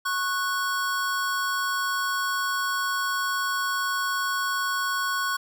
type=tone pair together; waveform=square; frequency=1100 / 1480.2 Hz; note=C#6 / F#6; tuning=-14 / 0 cents; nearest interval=perfect fourth; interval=514 cents; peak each=-28 dBFS; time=0.05-5.37 s; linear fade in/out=10 ms; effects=none